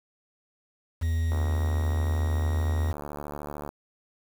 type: tone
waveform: triangle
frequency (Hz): 82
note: E2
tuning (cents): -9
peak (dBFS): -21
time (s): 1.01-2.93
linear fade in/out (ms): 20
type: click train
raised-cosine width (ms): 1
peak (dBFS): -22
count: 175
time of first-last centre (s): 1.32-3.691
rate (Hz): 73.4
effects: 7-bit